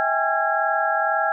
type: tone cluster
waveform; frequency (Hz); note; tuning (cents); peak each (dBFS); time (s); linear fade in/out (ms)
sine; 648 / 787 / 829 / 1361 / 1646; E5 / G5 / G#5 / F6 / G#6; -30 / +7 / -3 / -45 / -16; -25; 0-1.32; 0
effects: none